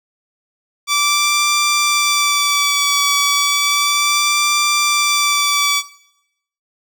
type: tone with vibrato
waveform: 10% pulse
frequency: 1160 Hz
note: D6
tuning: 22 cents flat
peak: -5 dBFS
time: 0.87-5.83 s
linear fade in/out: 50 ms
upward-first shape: sine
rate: 0.33 Hz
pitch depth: 27 cents each way
effects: noise-tail reverb RT60 0.8 s tail -18 dB re dry